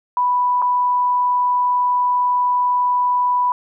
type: tone with dropouts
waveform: sine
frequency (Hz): 987.8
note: B5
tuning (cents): 0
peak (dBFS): -14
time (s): 0.17-3.52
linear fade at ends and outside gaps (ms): 1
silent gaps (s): 0.618-0.623
effects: none